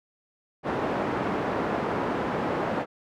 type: band-pass noise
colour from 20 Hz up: pink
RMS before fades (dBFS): -28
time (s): 0.63-2.86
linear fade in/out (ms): 50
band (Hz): 200 to 1200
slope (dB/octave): 12
effects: none